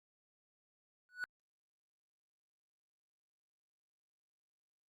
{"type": "tone with exponential growth", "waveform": "triangle", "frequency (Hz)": 1477, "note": "F#6", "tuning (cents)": -3, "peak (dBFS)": -31, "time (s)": [1.09, 1.24], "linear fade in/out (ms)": 0, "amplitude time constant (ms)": 32, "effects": ["Opus 48 kbps"]}